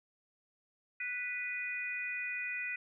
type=harmonic tone; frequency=493.9 Hz; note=B4; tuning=in tune; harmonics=3 / 4 / 5; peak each=-44 / -39 / -38 dBFS; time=1-2.76 s; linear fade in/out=5 ms; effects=none